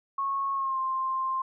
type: tone with pitch glide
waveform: sine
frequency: 1097 to 1052.3 Hz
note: C#6 to C6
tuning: -18 to +10 cents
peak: -26 dBFS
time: 0.18-1.42 s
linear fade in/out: 5 ms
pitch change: -72 cents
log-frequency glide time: 0.54-0.79 s
effects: none